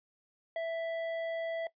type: tone with hard clipping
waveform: sine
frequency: 660 Hz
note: E5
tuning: 2 cents sharp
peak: -34 dBFS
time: 0.56-1.67 s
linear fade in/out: 2 ms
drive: 8 dB
effects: noise-tail reverb RT60 0.1 s tail -19 dB re dry + resampled to 11025 Hz